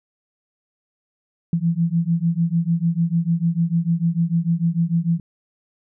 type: beating tone pair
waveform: sine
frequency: 164.81 / 171.51 Hz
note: E3 / F3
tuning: 0 / -31 cents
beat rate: 6.7 Hz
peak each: -20 dBFS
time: 1.53-5.2 s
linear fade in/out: 2 ms
effects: none